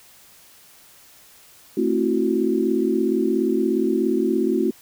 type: chord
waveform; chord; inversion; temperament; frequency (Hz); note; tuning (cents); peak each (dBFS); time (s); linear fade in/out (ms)
sine; F# half-diminished seventh; first; just; 222 / 266.4 / 333 / 370; A3 / C4 / E4 / F#4; +16 / +31 / +18 / 0; -24 / -24 / -23 / -22; 1.77-4.71; 5
effects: white hiss -50 dBFS RMS until 4.81 s